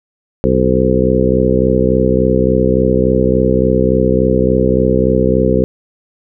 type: harmonic tone with a mistuned harmonic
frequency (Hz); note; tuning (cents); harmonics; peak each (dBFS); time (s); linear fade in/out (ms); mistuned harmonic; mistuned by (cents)
63.5; B1; +49; 1 / 2 / 3 / 4 / 5 / 6 / 7 / 8; -19 / -19 / -16 / -18 / -21 / -17 / -16 / -17; 0.44-5.64; 0; 8; +35
effects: none